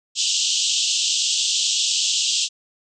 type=band-pass noise; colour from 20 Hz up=pink; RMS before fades=-21 dBFS; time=0.15-2.49 s; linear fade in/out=50 ms; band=2800 to 7900 Hz; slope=96 dB/octave; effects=none